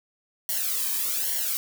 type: noise with flanger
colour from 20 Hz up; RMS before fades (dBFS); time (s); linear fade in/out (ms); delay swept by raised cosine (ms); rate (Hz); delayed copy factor
blue; -27; 0.49-1.57; 0; 0.79 to 1.46; 1.2; -0.95
effects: none